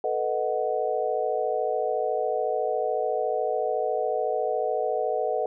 sine chord, B dominant seventh, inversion third, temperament equal, 440 / 493.9 / 622.3 / 740 Hz, A4 / B4 / D#5 / F#5, 0 / 0 / 0 / 0 cents, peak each -29 dBFS, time 0.04-5.46 s, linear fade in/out 2 ms, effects none

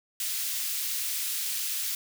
white high-pass noise, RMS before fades -31 dBFS, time 0.2-1.95 s, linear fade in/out 2 ms, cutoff 2500 Hz, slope 12 dB/octave, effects none

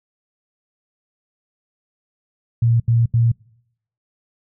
sine tone bursts, 116.54 Hz, A#2, in tune, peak -12 dBFS, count 3, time 2.62-3.318 s, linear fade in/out 5 ms, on 180 ms, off 79 ms, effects noise-tail reverb RT60 0.8 s tail -26 dB re dry

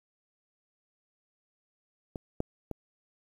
clicks, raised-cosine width 2 ms, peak -23 / -16 / -22 dBFS, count 3, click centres 2.158 / 2.404 / 2.713 s, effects 9-bit

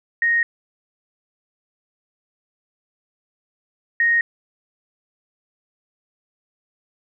sine tone pair in turn, 1864.7 / 1864.7 Hz, A#6 / A#6, 0 / 0 cents, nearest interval unison, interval 0 cents, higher neither, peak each -15 / -14 dBFS, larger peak second, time 0.22-0.43 / 4-4.21 s, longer neither, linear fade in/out 2 ms, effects none

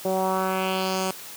10% pulse tone with low-pass filter sweep, 188.5 Hz, F#3, 32 cents sharp, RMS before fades -25 dBFS, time 0.05-1.11 s, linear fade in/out 2 ms, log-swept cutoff 540 to 9100 Hz, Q 2, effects white hiss -40 dBFS RMS until 1.36 s + high-pass 100 Hz 12 dB/octave

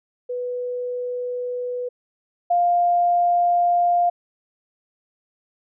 sine tone pair in turn, 493.7 / 700.8 Hz, B4 / F5, -1 / +6 cents, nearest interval tritone, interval 607 cents, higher second, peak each -24 / -15 dBFS, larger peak second, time 0.29-1.89 / 2.5-4.1 s, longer neither, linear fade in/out 10 ms, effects none

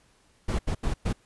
brown noise bursts at uneven times, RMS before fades -26 dBFS, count 4, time 0.48-0.59 / 0.67-0.75 / 0.83-0.94 / 1.05-1.13 s, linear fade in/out 10 ms, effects pink hiss -63 dBFS RMS until 1.25 s + resampled to 24000 Hz

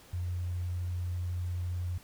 sine tone, 88.8 Hz, F2, 29 cents sharp, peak -31 dBFS, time 0.13-1.98 s, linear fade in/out 5 ms, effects pink hiss -56 dBFS RMS until 2.03 s

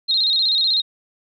sine tone with vibrato, 3951 Hz, B7, in tune, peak -15 dBFS, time 0.08-0.82 s, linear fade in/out 20 ms, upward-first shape square, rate 16 Hz, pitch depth 86 cents each way, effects none

